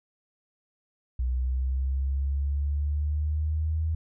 sine linear sweep, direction up, 61.74 to 80.4 Hz, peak -24 dBFS, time 1.19-3.95 s, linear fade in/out 5 ms, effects none

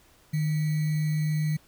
sine tone with sample-and-hold, 153.8 Hz, D#3, 20 cents flat, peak -23 dBFS, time 0.33-1.57 s, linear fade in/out 10 ms, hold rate 2100 Hz, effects pink hiss -59 dBFS RMS until 1.67 s

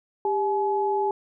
sine tone pair together, 397.6 / 849.8 Hz, G4 / G#5, +25 / +40 cents, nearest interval octave + minor second, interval 1315 cents, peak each -24 dBFS, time 0.25-1.11 s, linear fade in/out 2 ms, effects none

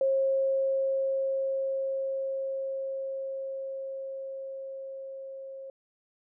sine tone with level ramp, 538 Hz, C5, 48 cents sharp, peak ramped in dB -22 to -39 dBFS, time 0.01-5.7 s, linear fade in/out 2 ms, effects none

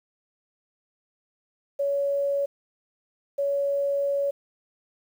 sine tone pair in turn, 562 / 562 Hz, C#5 / C#5, +24 / +24 cents, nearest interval unison, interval 0 cents, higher neither, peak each -22 dBFS, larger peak neither, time 1.79-2.46 / 3.38-4.31 s, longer second, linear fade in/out 10 ms, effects 9-bit

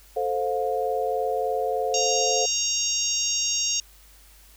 sine chord, F major, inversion first, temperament equal with one note detuned, 440 / 523.3 / 712.3 Hz, A4 / C5 / F5, 0 / 0 / +34 cents, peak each -27 dBFS, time 0.16-2.46 s, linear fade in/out 10 ms
harmonic tone, 932.3 Hz, A#5, in tune, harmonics 3 / 4 / 5 / 6 / 7 / 8, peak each -31 / -33 / -34 / -27 / -26 / -37 dBFS, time 1.94-3.8 s, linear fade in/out 2 ms
effects added 50 Hz sine -52 dBFS peak until 4.56 s + white hiss -54 dBFS RMS until 4.56 s

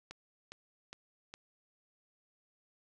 click train, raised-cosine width 0.2 ms, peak -28 dBFS, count 4, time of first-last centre 0.11-1.34 s, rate 2.44 Hz, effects none

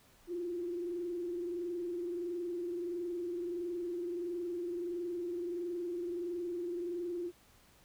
sine tone with frequency modulation, 349.2 Hz, F4, in tune, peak -35 dBFS, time 0.27-7.32 s, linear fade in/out 50 ms, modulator 21.5 Hz, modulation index 0.52, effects pink hiss -64 dBFS RMS until 7.84 s

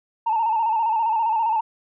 sine tone with vibrato, 895 Hz, A5, 29 cents sharp, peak -17 dBFS, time 0.26-1.61 s, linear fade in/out 10 ms, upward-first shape square, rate 15 Hz, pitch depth 55 cents each way, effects tanh soft clip ceiling -14 dBFS

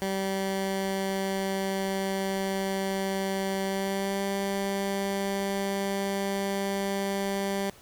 15% pulse tone with pitch glide, 193.4 to 197.01 Hz, G3 to G3, -23 to +9 cents, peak -21 dBFS, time 0.02-7.7 s, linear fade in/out 0 ms, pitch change +32 cents, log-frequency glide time 3.65-4.22 s, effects pink hiss -53 dBFS RMS until 7.81 s

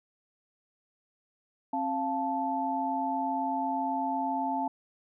sine tone cluster, 268.1 / 694 / 876 Hz, C4 / F5 / A5, +42 / -11 / -8 cents, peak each -33 / -34 / -30 dBFS, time 1.73-4.68 s, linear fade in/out 5 ms, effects none

